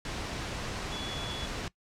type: tone in noise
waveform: sine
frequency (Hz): 3400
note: G#7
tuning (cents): +40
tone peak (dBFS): -39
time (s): 0.92-1.46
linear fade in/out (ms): 2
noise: pink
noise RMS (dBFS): -36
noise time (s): 0.05-1.68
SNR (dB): -6
effects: noise-tail reverb RT60 0.1 s tail -20 dB re dry + low-pass 6000 Hz 12 dB/octave